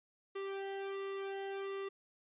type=tone with flanger; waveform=sawtooth; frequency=391.9 Hz; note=G4; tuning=in tune; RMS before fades=-41 dBFS; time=0.35-1.89 s; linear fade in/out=10 ms; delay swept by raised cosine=1.2 to 1.75 ms; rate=1.4 Hz; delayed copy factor=-0.8; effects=resampled to 8000 Hz